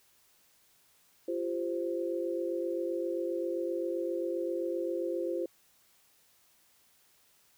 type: chord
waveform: sine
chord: F suspended second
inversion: none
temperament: equal with one note detuned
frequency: 344.4 / 392 / 523.3 Hz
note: F4 / G4 / C5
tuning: -24 / 0 / 0 cents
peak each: -33 / -38 / -35 dBFS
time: 1.28-5.46 s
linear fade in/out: 5 ms
effects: white hiss -66 dBFS RMS until 7.57 s